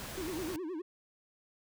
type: noise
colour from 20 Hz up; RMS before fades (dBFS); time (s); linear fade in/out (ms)
pink; -43; 0-0.56; 0
type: tone with vibrato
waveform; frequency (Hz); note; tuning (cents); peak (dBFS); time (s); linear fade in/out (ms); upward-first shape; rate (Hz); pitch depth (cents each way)
triangle; 339.7; F4; -48; -34; 0.17-0.82; 10; sine; 9.6; 200
effects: none